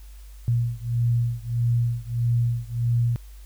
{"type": "beating tone pair", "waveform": "sine", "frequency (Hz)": [117.9, 119.5], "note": ["A#2", "A#2"], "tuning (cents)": [20, 43], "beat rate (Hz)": 1.6, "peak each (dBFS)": [-23, -24], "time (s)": [0.48, 3.16], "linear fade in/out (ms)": 0, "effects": ["added 50 Hz sine -40 dBFS peak until 3.45 s", "white hiss -56 dBFS RMS until 3.45 s"]}